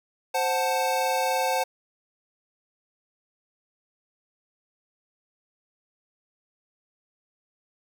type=chord; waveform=square; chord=F# diminished; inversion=second; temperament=equal; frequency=523.3 / 740 / 880 Hz; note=C5 / F#5 / A5; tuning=0 / 0 / 0 cents; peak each=-28 dBFS; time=0.34-1.64 s; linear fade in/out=10 ms; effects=none